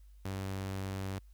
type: tone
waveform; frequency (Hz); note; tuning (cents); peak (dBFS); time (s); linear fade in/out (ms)
sawtooth; 96.3; G2; -30; -32; 0.25-1.19; 5
effects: added 50 Hz sine -53 dBFS peak until 1.33 s + white hiss -75 dBFS RMS until 1.33 s